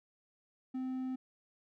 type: tone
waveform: triangle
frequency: 258.5 Hz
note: C4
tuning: 21 cents flat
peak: -33 dBFS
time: 0.74-1.16 s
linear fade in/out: 10 ms
effects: none